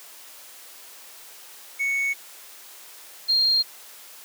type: tone pair in turn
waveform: triangle / sine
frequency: 2217 / 4211 Hz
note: C#7 / C8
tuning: 0 / +10 cents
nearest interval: major seventh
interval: 1110 cents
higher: second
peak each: -20 / -17 dBFS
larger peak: second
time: 1.79-2.14 / 3.28-3.63 s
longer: neither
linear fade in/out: 20 ms
effects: white hiss -45 dBFS RMS until 4.24 s + high-pass 400 Hz 12 dB/octave